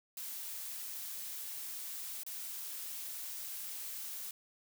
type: noise with dropouts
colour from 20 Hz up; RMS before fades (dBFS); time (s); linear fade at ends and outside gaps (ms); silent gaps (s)
blue; -43; 0.17-4.31; 2; 2.234-2.264
effects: none